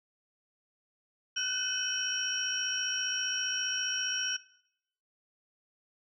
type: tone cluster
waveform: sine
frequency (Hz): 1473 / 1528 / 2574 / 3016 / 5610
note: F#6 / G6 / E7 / F#7 / F8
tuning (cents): -8 / -45 / -42 / +32 / +7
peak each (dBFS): -40 / -37 / -40 / -32 / -34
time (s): 1.36-4.37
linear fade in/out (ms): 10
effects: noise-tail reverb RT60 0.7 s tail -18 dB re dry + tanh soft clip ceiling -19 dBFS